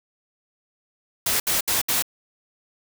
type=noise bursts; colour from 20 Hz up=white; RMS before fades=-22 dBFS; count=4; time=1.26-2.024 s; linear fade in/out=5 ms; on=140 ms; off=68 ms; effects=none